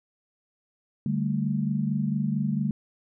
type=chord; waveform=sine; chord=D suspended fourth; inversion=none; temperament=just; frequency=146.83 / 195.78 / 220.2 Hz; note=D3 / G3 / A3; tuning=0 / -2 / +2 cents; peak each=-28 dBFS; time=1.06-2.71 s; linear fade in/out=2 ms; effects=none